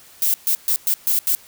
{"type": "noise bursts at uneven times", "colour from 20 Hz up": "violet", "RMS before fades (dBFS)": -18, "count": 6, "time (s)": [[0.22, 0.34], [0.47, 0.55], [0.68, 0.76], [0.87, 0.94], [1.07, 1.19], [1.27, 1.35]], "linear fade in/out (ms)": 0, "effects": ["white hiss -47 dBFS RMS until 1.47 s"]}